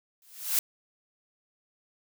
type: noise with exponential growth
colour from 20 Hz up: blue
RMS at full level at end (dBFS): -22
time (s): 0.22-0.59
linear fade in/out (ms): 1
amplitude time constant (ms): 79
effects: none